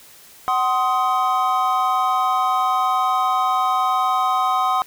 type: chord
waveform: triangle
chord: C diminished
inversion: second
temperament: just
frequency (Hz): 753.5 / 1046.5 / 1255.8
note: Gb5 / C6 / Eb6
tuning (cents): +31 / 0 / +16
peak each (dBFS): -19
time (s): 0.48-4.82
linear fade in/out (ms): 0
effects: white hiss -46 dBFS RMS until 4.86 s